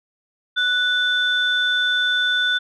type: tone pair together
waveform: sine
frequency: 1480 / 3520 Hz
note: F#6 / A7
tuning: 0 / 0 cents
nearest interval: octave + minor third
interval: 1500 cents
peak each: -18 / -20 dBFS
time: 0.56-2.59 s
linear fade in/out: 20 ms
effects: tanh soft clip ceiling -9 dBFS